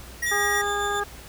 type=tone; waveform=square; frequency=1901 Hz; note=A#6; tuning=33 cents sharp; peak=-24 dBFS; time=0.22-0.62 s; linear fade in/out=10 ms
type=tone with tremolo; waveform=25% pulse; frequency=3540 Hz; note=A7; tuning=10 cents sharp; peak=-27 dBFS; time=0.26-1 s; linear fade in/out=5 ms; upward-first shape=sine; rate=7.3 Hz; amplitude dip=50%
type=harmonic tone; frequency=408.1 Hz; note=G#4; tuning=30 cents flat; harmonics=1 / 2 / 3 / 4; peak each=-29 / -29 / -29 / -29 dBFS; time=0.31-1.04 s; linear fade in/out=10 ms
effects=added 60 Hz sine -44 dBFS peak until 1.28 s + pink hiss -44 dBFS RMS until 1.28 s